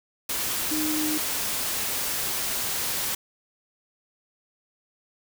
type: tone in noise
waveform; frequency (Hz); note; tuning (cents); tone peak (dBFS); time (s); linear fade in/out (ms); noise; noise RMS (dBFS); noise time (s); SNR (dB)
sine; 307.7; D#4; -19; -26; 0.71-1.18; 5; white; -28; 0.29-3.15; -1
effects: none